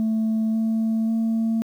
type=tone with pitch steps; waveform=sine; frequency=220.8 / 223 / 225.2 Hz; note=A3 / A3 / A3; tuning=+6 / +23 / +40 cents; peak=-17 dBFS; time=0-1.62 s; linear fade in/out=0 ms; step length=540 ms; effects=tanh soft clip ceiling -18 dBFS + 9-bit